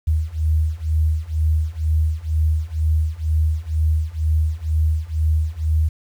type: beating tone pair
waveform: sine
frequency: 77.2 / 79.3 Hz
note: D#2 / D#2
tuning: -13 / +33 cents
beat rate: 2.1 Hz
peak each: -20 / -19 dBFS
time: 0.07-5.89 s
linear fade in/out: 10 ms
effects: 8-bit